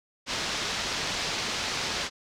white low-pass noise, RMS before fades -31 dBFS, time 0.26-2.1 s, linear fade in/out 50 ms, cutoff 5600 Hz, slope 24 dB/octave, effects none

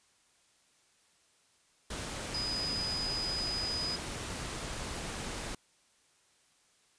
sine tone in noise, 4978 Hz, D#8, in tune, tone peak -33 dBFS, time 2.34-3.96 s, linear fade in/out 5 ms, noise pink, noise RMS -39 dBFS, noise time 1.9-5.55 s, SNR +3 dB, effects white hiss -68 dBFS RMS until 6.98 s + resampled to 22050 Hz

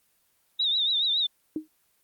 sine tone with vibrato, 3729 Hz, A#7, in tune, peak -22 dBFS, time 0.59-1.27 s, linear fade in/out 10 ms, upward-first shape triangle, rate 7.1 Hz, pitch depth 110 cents each way
sine tone with exponential decay, 311.1 Hz, D#4, in tune, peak -23 dBFS, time 1.56-1.68 s, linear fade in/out 2 ms, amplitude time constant 24 ms
effects white hiss -68 dBFS RMS until 2.03 s + Opus 24 kbps

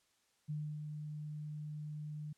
sine tone with ADSR envelope, 150.8 Hz, D3, 46 cents sharp, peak -36 dBFS, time 0.48-2.33 s, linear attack 22 ms, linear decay 280 ms, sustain -5 dB, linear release 7 ms, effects white hiss -75 dBFS RMS until 2.37 s + low-pass 9000 Hz 12 dB/octave

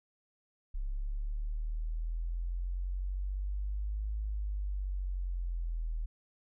sine linear two-way sweep, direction up then down, 33.65 to 52.7 to 39.19 Hz, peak -32 dBFS, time 0.74-6.06 s, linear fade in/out 10 ms, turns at 4.17 s, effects none

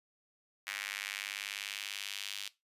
square tone with high-pass filter sweep, 50.1 Hz, G1, 38 cents sharp, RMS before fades -41 dBFS, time 0.67-2.48 s, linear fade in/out 0 ms, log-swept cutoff 2000 to 3200 Hz, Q 2.1, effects noise-tail reverb RT60 0.2 s tail -17 dB re dry + resampled to 32000 Hz

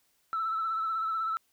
sine tone with vibrato, 1318.5 Hz, E6, in tune, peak -27 dBFS, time 0.33-1.37 s, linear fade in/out 0 ms, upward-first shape triangle, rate 16 Hz, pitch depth 43 cents each way, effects tanh soft clip ceiling -24 dBFS + white hiss -71 dBFS RMS until 1.52 s

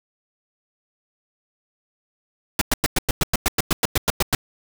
pink noise bursts, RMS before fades -18 dBFS, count 15, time 2.59-4.35 s, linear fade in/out 2 ms, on 24 ms, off 100 ms, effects none

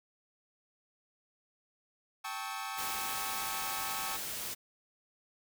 sawtooth chord, A dominant seventh, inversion third, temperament equal with one note detuned, 784 / 880 / 1108.7 / 1291.4 Hz, G5 / A5 / C#6 / E6, 0 / 0 / 0 / -36 cents, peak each -39 / -40 / -39 / -39 dBFS, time 2.24-4.17 s, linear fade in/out 10 ms
white noise, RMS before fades -39 dBFS, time 2.77-4.55 s, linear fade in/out 20 ms
effects none

